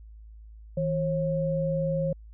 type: tone pair together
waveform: sine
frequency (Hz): 160.84 / 541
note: E3 / C#5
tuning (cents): -42 / -42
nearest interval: octave + major sixth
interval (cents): 2100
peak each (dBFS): -27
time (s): 0.77-2.13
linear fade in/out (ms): 5
effects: added 54 Hz sine -44 dBFS peak until 2.33 s